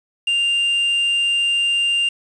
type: tone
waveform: triangle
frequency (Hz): 2794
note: F7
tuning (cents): 0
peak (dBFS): -14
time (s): 0.27-2.09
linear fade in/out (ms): 5
effects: resampled to 24000 Hz + 7-bit